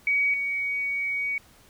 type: tone pair in turn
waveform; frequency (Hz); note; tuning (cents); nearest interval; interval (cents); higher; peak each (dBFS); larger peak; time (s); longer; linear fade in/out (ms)
sine; 2260 / 2249; C#7 / C#7; +33 / +24; unison; 9; first; -20 / -25; first; 0.07-0.34 / 0.34-1.38; second; 2
effects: pink hiss -56 dBFS RMS until 1.69 s